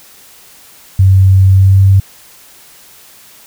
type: tone with pitch glide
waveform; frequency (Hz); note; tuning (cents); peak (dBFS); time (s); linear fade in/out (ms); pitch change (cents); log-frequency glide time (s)
sine; 95.4 to 96.9; G2 to G2; -47 to -20; -3; 0.99-2; 5; +27; 1.53-1.81
effects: white hiss -40 dBFS RMS until 3.46 s